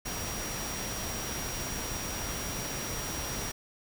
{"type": "tone in noise", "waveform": "sine", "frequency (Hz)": 5700, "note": "F8", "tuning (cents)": 34, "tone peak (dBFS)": -40, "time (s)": [0.05, 3.52], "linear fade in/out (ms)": 10, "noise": "pink", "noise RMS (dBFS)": -36, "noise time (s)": [0.05, 3.52], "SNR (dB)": -7, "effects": []}